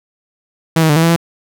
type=tone with pitch steps; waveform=sawtooth; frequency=162.7 / 159.1 / 147.8 / 162.9 / 166.5 / 168.2 Hz; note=E3 / D#3 / D3 / E3 / E3 / E3; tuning=-22 / +39 / +11 / -20 / +18 / +35 cents; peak=-5 dBFS; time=0.76-1.162 s; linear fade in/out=5 ms; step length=67 ms; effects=none